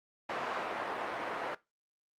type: band-pass noise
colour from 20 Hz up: pink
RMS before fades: -37 dBFS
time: 0.29-1.55 s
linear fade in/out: 5 ms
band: 540 to 1600 Hz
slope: 12 dB/octave
effects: noise-tail reverb RT60 0.2 s tail -17 dB re dry + Opus 48 kbps